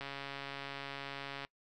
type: click train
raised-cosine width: 0.3 ms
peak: -26 dBFS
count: 201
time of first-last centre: 0.01-1.449 s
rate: 139 Hz
effects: noise-tail reverb RT60 0.1 s tail -23 dB re dry